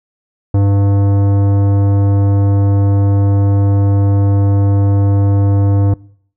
sine tone with tanh clipping, 99.7 Hz, G2, 30 cents sharp, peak -10 dBFS, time 0.54-5.94 s, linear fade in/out 5 ms, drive 15 dB, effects noise-tail reverb RT60 0.6 s tail -23 dB re dry

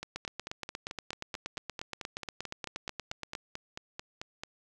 two click trains, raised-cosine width 0.2 ms, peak -21 / -19 dBFS, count 21 / 28, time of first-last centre 0.03-4.435 / 0.16-3.351 s, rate 4.54 / 8.46 Hz, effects none

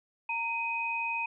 sine tone pair together, 923 / 2509 Hz, A#5 / D#7, -17 / +14 cents, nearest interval octave + perfect fourth, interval 1731 cents, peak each -34 / -31 dBFS, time 0.29-1.26 s, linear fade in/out 5 ms, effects none

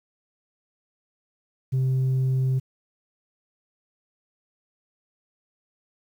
sine tone, 130.81 Hz, C3, in tune, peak -17 dBFS, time 1.72-2.6 s, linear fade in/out 20 ms, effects tanh soft clip ceiling -19 dBFS + 9-bit

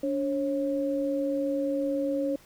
sine tone pair together, 287.4 / 544.6 Hz, D4 / C#5, -37 / -31 cents, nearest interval major seventh, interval 1106 cents, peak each -28 dBFS, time 0.03-2.36 s, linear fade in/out 5 ms, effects pink hiss -56 dBFS RMS until 2.45 s

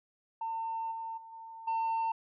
sine tone with level steps, 903 Hz, A5, 45 cents sharp, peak -32 / -36 / -47 / -44 / -26 dBFS, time 0.41-2.12 s, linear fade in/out 5 ms, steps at 0.91 / 1.17 / 1.32 / 1.67 s, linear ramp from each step 10 ms, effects tanh soft clip ceiling -28 dBFS

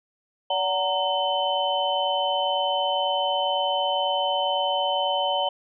sine tone cluster, 571 / 747 / 925 / 3047 Hz, D5 / F#5 / A#5 / G7, -49 / +16 / -14 / -50 cents, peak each -27 dBFS, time 0.5-5.49 s, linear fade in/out 5 ms, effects none

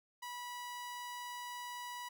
sawtooth tone, 977 Hz, B5, 19 cents flat, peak -39 dBFS, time 0.22-2.09 s, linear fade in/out 10 ms, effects none

